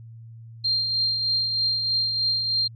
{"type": "tone with tremolo", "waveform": "sine", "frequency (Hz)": 4186, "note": "C8", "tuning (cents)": 0, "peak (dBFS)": -19, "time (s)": [0.64, 2.68], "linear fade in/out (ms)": 10, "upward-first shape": "triangle", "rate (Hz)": 3.2, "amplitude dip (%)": 45, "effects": ["added 114 Hz sine -40 dBFS peak until 2.75 s"]}